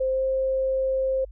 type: tone with pitch glide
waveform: sine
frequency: 523 to 527.9 Hz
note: C5 to C5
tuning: -1 to +15 cents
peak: -21 dBFS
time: 0-1.25 s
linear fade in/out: 10 ms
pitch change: +16 cents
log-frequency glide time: 0.11-0.23 s
effects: added 50 Hz sine -40 dBFS peak until 1.31 s